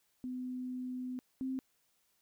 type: tone pair in turn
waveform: sine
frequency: 252.9 / 262.1 Hz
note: B3 / C4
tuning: +41 / +3 cents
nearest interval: minor second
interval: 62 cents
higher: second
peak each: -37 / -34 dBFS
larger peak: second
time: 0.24-1.19 / 1.41-1.59 s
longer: first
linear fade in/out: 0 ms
effects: white hiss -75 dBFS RMS until 2.21 s